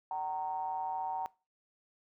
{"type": "ring-modulated tone", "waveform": "triangle", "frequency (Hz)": 82.41, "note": "E2", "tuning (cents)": 0, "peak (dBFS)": -29, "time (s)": [0.11, 1.26], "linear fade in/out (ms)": 0, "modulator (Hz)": 841, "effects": ["noise-tail reverb RT60 0.3 s tail -21 dB re dry"]}